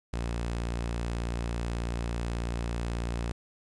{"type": "tone", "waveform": "sawtooth", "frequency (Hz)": 58.3, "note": "A#1", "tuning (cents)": 1, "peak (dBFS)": -26, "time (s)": [0.13, 3.32], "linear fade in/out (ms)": 5, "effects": ["resampled to 22050 Hz", "10-bit"]}